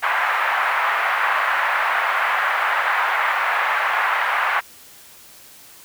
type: band-pass noise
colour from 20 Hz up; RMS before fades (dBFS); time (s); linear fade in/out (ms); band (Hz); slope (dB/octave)
white; -20; 0.02-4.61; 20; 770 to 1900; 24
effects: white hiss -45 dBFS RMS until 5.84 s